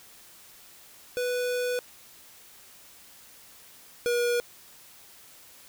square tone pair in turn, 493.9 / 480.4 Hz, B4 / B4, 0 / -48 cents, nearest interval unison, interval 48 cents, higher first, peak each -27 / -24 dBFS, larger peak second, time 1.17-1.79 / 4.06-4.4 s, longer first, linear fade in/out 0 ms, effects white hiss -52 dBFS RMS until 5.68 s

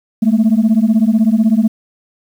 sine beating tone pair, 212.6 / 228.6 Hz, G#3 / A#3, +41 / -34 cents, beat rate 16 Hz, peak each -10 dBFS, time 0.22-1.68 s, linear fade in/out 10 ms, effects tanh soft clip ceiling -5 dBFS + 7-bit

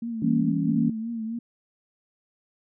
sine tone with vibrato, 227 Hz, A#3, 46 cents flat, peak -28 dBFS, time 0.02-1.39 s, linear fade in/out 5 ms, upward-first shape triangle, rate 3.9 Hz, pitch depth 73 cents each way
sine chord, E diminished seventh, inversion none, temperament equal with one note detuned, 164.81 / 199.42 / 233.1 / 277.2 Hz, E3 / G3 / Bb3 / Db4, 0 / +30 / 0 / 0 cents, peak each -26 / -29 / -26 / -26 dBFS, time 0.22-0.9 s, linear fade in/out 5 ms
effects none

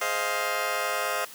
15% pulse chord, F minor seventh, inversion first, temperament just, 419.1 / 523.8 / 628.6 / 698.5 Hz, Ab4 / C5 / Eb5 / F5, +16 / +2 / +18 / 0 cents, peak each -30 / -25 / -25 / -25 dBFS, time 0.01-1.25 s, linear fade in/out 5 ms, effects white hiss -45 dBFS RMS until 1.34 s + high-pass 150 Hz 12 dB/octave

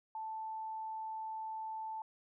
sine tone, 880 Hz, A5, in tune, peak -39 dBFS, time 0.15-2.02 s, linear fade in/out 2 ms, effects none

